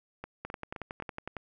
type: two click trains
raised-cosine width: 0.5 ms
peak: -22 / -24 dBFS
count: 11 / 4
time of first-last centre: 0.45-1.367 / 0.24-1.023 s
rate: 10.9 / 3.83 Hz
effects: none